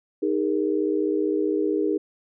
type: chord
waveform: sine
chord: D# suspended fourth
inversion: none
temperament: equal with one note detuned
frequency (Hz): 311.1 / 406.5 / 466.2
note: D#4 / G#4 / A#4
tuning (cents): 0 / -37 / 0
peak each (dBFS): -24 / -24 / -28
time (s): 0.22-1.98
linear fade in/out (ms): 10
effects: none